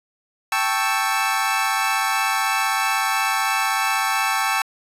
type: chord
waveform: 25% pulse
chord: A dominant seventh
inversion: third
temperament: equal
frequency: 784 / 880 / 1108.7 / 1318.5 Hz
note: G5 / A5 / C#6 / E6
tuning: 0 / 0 / 0 / 0 cents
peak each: -21 dBFS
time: 0.52-4.62 s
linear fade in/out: 2 ms
effects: resampled to 32000 Hz